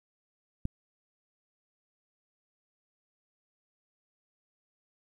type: click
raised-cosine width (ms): 5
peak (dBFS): -19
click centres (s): 0.654
effects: 10-bit